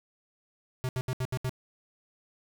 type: tone bursts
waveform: square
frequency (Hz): 128.4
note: C3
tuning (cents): -32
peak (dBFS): -29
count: 6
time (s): 0.84-1.494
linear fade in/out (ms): 0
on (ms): 49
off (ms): 72
effects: none